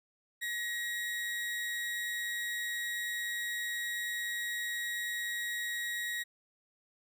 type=tone with amplitude modulation; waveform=35% pulse; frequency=1899 Hz; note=A#6; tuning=32 cents sharp; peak=-31 dBFS; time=0.41-6.24 s; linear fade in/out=20 ms; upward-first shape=sine; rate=200 Hz; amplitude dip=30%; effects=none